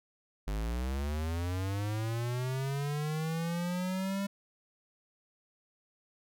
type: linear sweep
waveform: square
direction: up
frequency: 48.87 to 199.8 Hz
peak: -32 dBFS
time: 0.47-4.27 s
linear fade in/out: 10 ms
effects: none